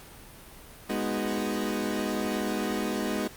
30% pulse chord, G# minor seventh, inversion none, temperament equal, 207.7 / 246.9 / 311.1 / 370 Hz, G#3 / B3 / D#4 / F#4, 0 / 0 / 0 / 0 cents, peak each -29 / -31 / -31 / -33 dBFS, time 0.89-3.28 s, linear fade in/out 10 ms, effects pink hiss -48 dBFS RMS until 3.36 s + Opus 48 kbps

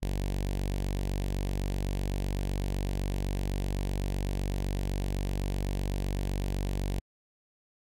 sawtooth tone with notch filter, 47.89 Hz, G1, 40 cents flat, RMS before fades -31 dBFS, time 0.02-7 s, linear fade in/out 10 ms, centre 1300 Hz, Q 1.2, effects AAC 64 kbps

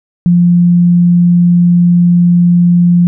sine tone, 174.61 Hz, F3, in tune, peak -4 dBFS, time 0.26-3.07 s, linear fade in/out 0 ms, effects none

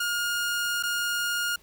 sawtooth tone with dropouts, 1422 Hz, F6, 31 cents sharp, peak -22 dBFS, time 0-1.56 s, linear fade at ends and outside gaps 5 ms, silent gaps 0.827-0.834 s, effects pink hiss -58 dBFS RMS until 1.62 s

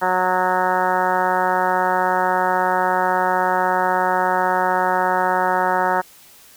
harmonic tone, 183.7 Hz, F#3, 12 cents flat, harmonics 1 / 2 / 3 / 4 / 5 / 6 / 7 / 8 / 9 / 10, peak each -32 / -27 / -25 / -22 / -20 / -30 / -26 / -27 / -29 / -32 dBFS, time 0.01-6.02 s, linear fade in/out 20 ms, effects white hiss -47 dBFS RMS until 6.56 s

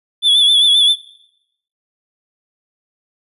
triangle tone with vibrato, 3447 Hz, A7, 36 cents flat, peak -7 dBFS, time 0.22-0.96 s, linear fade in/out 50 ms, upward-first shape sine, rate 7.6 Hz, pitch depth 55 cents each way, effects noise-tail reverb RT60 0.8 s tail -20 dB re dry + resampled to 32000 Hz

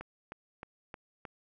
click train, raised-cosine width 0.5 ms, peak -27 dBFS, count 5, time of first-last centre 0.01-1.252 s, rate 3.22 Hz, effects none

